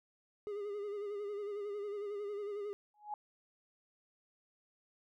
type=tone with vibrato; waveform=triangle; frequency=410 Hz; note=G#4; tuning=22 cents flat; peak=-36 dBFS; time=0.47-2.73 s; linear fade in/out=0 ms; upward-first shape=sine; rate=11 Hz; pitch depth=49 cents each way
type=tone with exponential growth; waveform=sine; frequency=837 Hz; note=G#5; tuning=13 cents sharp; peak=-34 dBFS; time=2.94-3.14 s; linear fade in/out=2 ms; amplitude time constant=42 ms
effects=none